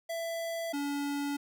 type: tone pair in turn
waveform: square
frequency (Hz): 666 / 285.2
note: E5 / C#4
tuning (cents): +18 / +49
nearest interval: octave + minor third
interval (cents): 1469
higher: first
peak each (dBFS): -34 / -32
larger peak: second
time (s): 0.09-0.73 / 0.73-1.37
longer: neither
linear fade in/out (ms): 10
effects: none